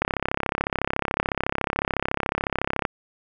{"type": "click train", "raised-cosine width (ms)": 0.5, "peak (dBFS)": -7, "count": 97, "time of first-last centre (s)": [0.02, 2.852], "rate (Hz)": 33.9, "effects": []}